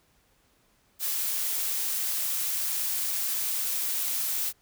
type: noise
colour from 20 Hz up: blue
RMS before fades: -29 dBFS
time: 0.99-4.53 s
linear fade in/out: 50 ms
effects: pink hiss -66 dBFS RMS until 4.61 s